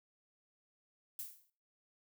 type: noise with exponential decay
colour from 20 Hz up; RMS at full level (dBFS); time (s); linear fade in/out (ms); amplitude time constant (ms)
violet; -40; 1.19-1.5; 1; 67
effects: noise-tail reverb RT60 0.4 s tail -18 dB re dry